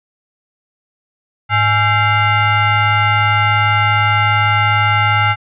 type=tone with frequency modulation; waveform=sine; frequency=622.3 Hz; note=D#5; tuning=in tune; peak=-10 dBFS; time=1.49-5.36 s; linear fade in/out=50 ms; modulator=729 Hz; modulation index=2.5; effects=resampled to 8000 Hz